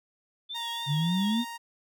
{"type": "tone with vibrato", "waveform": "sine", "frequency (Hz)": 3475, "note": "A7", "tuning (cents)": -22, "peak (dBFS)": -34, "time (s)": [0.49, 1.45], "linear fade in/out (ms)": 20, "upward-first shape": "triangle", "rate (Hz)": 3.5, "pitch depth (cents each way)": 100}
{"type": "tone with tremolo", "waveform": "sawtooth", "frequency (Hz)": 932.3, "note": "A#5", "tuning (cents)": 0, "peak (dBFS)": -31, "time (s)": [0.54, 1.58], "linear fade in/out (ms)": 20, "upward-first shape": "sine", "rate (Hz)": 1.7, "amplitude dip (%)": 25}
{"type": "exponential sweep", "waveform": "sine", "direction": "up", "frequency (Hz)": [138.59, 246.9], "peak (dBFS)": -24, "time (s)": [0.86, 1.45], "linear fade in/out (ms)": 50}
{"effects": []}